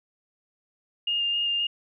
sine tone with vibrato, 2823 Hz, F7, 18 cents sharp, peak -23 dBFS, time 1.07-1.67 s, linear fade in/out 5 ms, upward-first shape square, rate 3.8 Hz, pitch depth 10 cents each way, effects none

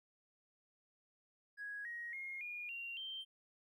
triangle tone with pitch steps, 1661.2 / 1886.3 / 2142 / 2432 / 2762 / 3136 Hz, G#6 / A#6 / C7 / D#7 / F7 / G7, 0 / +20 / +40 / -40 / -20 / 0 cents, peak -39 dBFS, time 1.57-3.25 s, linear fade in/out 50 ms, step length 280 ms, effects tanh soft clip ceiling -41 dBFS

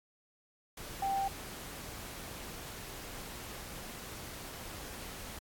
sine tone in noise, 784 Hz, G5, in tune, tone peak -30 dBFS, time 1.02-1.28 s, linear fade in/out 5 ms, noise pink, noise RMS -45 dBFS, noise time 0.77-5.39 s, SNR +12 dB, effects AAC 64 kbps

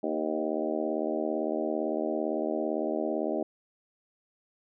harmonic tone with a mistuned harmonic, 77.78 Hz, D#2, in tune, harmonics 3 / 4 / 5 / 6 / 7 / 8 / 9 / 10, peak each -36 / -33 / -34 / -40 / -37 / -33 / -41 / -42 dBFS, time 0.03-3.43 s, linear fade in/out 5 ms, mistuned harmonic 6, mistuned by +15 cents, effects none

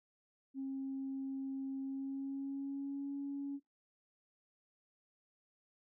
sine tone with pitch glide, 269.3 to 280.2 Hz, C#4 to C#4, -50 to +19 cents, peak -37 dBFS, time 0.54-3.6 s, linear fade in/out 50 ms, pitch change +69 cents, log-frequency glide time 1.8-3.14 s, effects noise-tail reverb RT60 0.2 s tail -19 dB re dry + tanh soft clip ceiling -33 dBFS

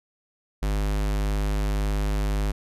square tone, 50.9 Hz, G#1, 34 cents flat, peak -23 dBFS, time 0.62-2.52 s, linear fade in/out 10 ms, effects resampled to 32000 Hz

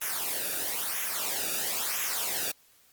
white noise with flanger, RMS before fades -31 dBFS, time 0.01-2.52 s, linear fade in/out 10 ms, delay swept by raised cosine 0.22 to 0.97 ms, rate 1 Hz, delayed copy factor -0.75, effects white hiss -62 dBFS RMS until 2.92 s + Opus 24 kbps

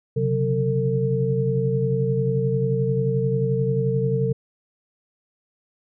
sine tone cluster, 131.8 / 143.1 / 183.3 / 451.4 Hz, C3 / D3 / F#3 / A4, +13 / -45 / -16 / +44 cents, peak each -22 / -30 / -27 / -23 dBFS, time 0.16-4.33 s, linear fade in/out 10 ms, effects none

